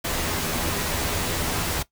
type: noise with comb filter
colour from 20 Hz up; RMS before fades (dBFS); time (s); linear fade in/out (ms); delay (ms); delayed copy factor
pink; -26; 0.04-1.83; 10; 12; +0.5
effects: noise-tail reverb RT60 0.1 s tail -17 dB re dry